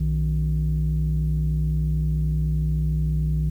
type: tone pair together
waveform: sine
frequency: 61.55 / 155.1 Hz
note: B1 / D#3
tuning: -5 / -5 cents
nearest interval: octave + major third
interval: 1600 cents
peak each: -21 dBFS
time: 0-3.5 s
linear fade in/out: 10 ms
effects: tanh soft clip ceiling -15 dBFS + 9-bit